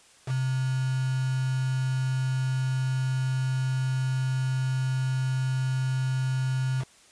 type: tone with quantisation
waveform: sine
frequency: 130.4 Hz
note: C3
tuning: 5 cents flat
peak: -24 dBFS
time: 0.26-6.85 s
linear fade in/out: 50 ms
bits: 6
effects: white hiss -56 dBFS RMS until 7.11 s + resampled to 22050 Hz